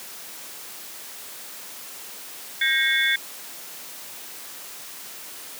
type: tone cluster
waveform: sine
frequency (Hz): 1600 / 1878 / 2183 / 3470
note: G6 / A#6 / C#7 / A7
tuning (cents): +35 / +12 / -27 / -25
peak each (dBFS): -24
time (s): 2.61-3.16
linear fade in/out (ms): 5
effects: white hiss -39 dBFS RMS until 5.59 s + high-pass 200 Hz 12 dB/octave